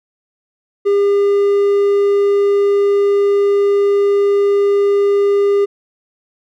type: tone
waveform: triangle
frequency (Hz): 402.9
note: G4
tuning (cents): +48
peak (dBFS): -8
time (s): 0.85-5.66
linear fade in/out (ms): 20
effects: none